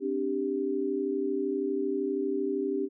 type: chord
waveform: sine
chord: C suspended second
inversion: none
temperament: just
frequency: 261.6 / 294.3 / 392.4 Hz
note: C4 / D4 / G4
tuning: 0 / +4 / +2 cents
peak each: -34 / -32 / -29 dBFS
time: 0-2.89 s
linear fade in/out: 50 ms
effects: none